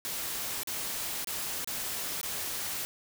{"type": "noise with dropouts", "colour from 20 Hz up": "white", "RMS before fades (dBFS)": -35, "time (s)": [0.05, 2.85], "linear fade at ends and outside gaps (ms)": 0, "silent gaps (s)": [[0.633, 0.673], [1.245, 1.272], [1.645, 1.674], [2.213, 2.231]], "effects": []}